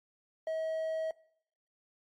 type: tone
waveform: triangle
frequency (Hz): 640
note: D#5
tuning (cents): +49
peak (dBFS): -30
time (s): 0.47-1.11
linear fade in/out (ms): 2
effects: noise-tail reverb RT60 0.7 s tail -21 dB re dry + AAC 64 kbps